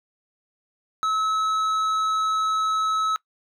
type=tone with tanh clipping; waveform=sine; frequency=1294 Hz; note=E6; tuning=32 cents flat; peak=-22 dBFS; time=1.03-3.16 s; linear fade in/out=0 ms; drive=9 dB; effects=noise-tail reverb RT60 0.1 s tail -21 dB re dry